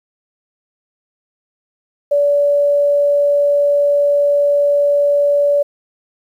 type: tone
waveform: sine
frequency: 575 Hz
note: D5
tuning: 37 cents flat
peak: -10 dBFS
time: 2.11-5.63 s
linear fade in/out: 10 ms
effects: 8-bit